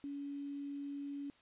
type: tone with quantisation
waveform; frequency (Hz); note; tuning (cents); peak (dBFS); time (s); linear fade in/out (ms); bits
sine; 283; C#4; +36; -40; 0.04-1.3; 0; 10
effects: white hiss -67 dBFS RMS until 1.41 s + resampled to 8000 Hz